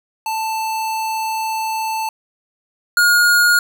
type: tone pair in turn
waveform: square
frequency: 883 / 1432 Hz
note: A5 / F6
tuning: +6 / +43 cents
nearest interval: minor sixth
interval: 837 cents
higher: second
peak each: -20 / -11 dBFS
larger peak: second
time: 0.26-2.09 / 2.97-3.59 s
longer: first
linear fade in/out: 2 ms
effects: none